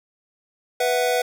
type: chord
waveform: square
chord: B suspended fourth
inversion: none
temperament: equal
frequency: 493.9 / 659.3 / 740 Hz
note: B4 / E5 / F#5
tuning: 0 / 0 / 0 cents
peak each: -22 / -26 / -25 dBFS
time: 0.8-1.22 s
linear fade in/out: 5 ms
effects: none